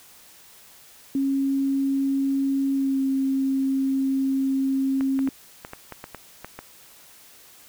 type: tone with pitch glide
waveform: sine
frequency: 273 to 268.8 Hz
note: C#4 to C4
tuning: -26 to +47 cents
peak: -20 dBFS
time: 1.15-5.29 s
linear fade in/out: 2 ms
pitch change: -27 cents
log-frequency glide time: 2.73-3.01 s
type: clicks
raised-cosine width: 0.5 ms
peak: -20 dBFS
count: 10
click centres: 5.009 / 5.191 / 5.275 / 5.649 / 5.734 / 5.923 / 6.041 / 6.147 / 6.446 / 6.59 s
effects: white hiss -50 dBFS RMS until 7.68 s